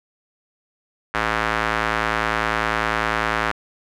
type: tone with band-pass filter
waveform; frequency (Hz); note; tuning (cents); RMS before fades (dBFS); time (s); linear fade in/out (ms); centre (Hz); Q
square; 55; A1; 0; -22; 1.14-3.52; 10; 1500; 1.5
effects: none